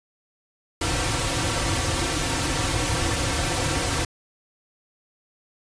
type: noise with comb filter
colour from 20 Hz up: pink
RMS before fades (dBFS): -24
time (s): 0.81-4.05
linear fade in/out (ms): 5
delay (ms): 4.8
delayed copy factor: -1
effects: resampled to 22050 Hz